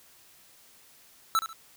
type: tone with echo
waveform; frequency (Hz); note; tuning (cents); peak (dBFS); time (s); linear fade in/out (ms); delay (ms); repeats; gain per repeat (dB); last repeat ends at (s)
square; 1318.5; E6; 0; -22; 1.35-1.39; 0; 70; 2; -10; 1.53
effects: white hiss -57 dBFS RMS until 1.76 s